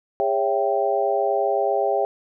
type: tone cluster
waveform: sine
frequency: 406.5 / 556 / 664 / 783 Hz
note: G#4 / C#5 / E5 / G5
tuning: -37 / +5 / +12 / -2 cents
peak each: -24 dBFS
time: 0.2-2.05 s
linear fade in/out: 0 ms
effects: none